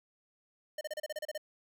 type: tone bursts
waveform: square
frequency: 608 Hz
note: D#5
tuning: 40 cents flat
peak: -36 dBFS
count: 10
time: 0.78-1.378 s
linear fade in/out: 5 ms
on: 31 ms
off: 32 ms
effects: none